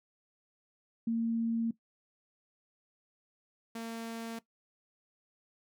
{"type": "tone pair in turn", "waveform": ["sine", "sawtooth"], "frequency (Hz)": [229.1, 228.3], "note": ["A#3", "A#3"], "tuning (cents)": [-30, -36], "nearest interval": "unison", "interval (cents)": 6, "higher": "first", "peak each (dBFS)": [-28, -34], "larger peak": "first", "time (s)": [[1.07, 1.71], [3.75, 4.39]], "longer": "neither", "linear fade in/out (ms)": 5, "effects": ["noise-tail reverb RT60 0.1 s tail -17 dB re dry"]}